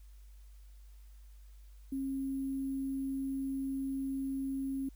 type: tone with sample-and-hold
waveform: sine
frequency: 270 Hz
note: C#4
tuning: 45 cents flat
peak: -33 dBFS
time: 1.92-4.89 s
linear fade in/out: 5 ms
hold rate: 11025 Hz
effects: added 50 Hz sine -51 dBFS peak until 4.95 s + white hiss -70 dBFS RMS until 4.95 s